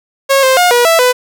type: tone with pitch steps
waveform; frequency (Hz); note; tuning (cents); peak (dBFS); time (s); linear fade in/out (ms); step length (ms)
sawtooth; 546 / 524 / 715 / 482.6 / 660 / 499.2; C#5 / C5 / F5 / B4 / E5 / B4; -26 / +2 / +41 / -40 / +2 / +19; -3; 0.29-1.13; 20; 140
effects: none